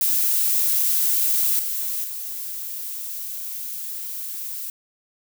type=noise with level steps; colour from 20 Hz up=violet; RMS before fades=-20 / -26 / -31 dBFS; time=0.01-4.7 s; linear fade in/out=2 ms; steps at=1.59 / 2.04 s; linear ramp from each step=2 ms; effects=none